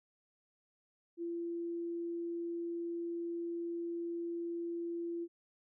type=tone; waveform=sine; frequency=340.3 Hz; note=F4; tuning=45 cents flat; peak=-36 dBFS; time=1.17-5.28 s; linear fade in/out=50 ms; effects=none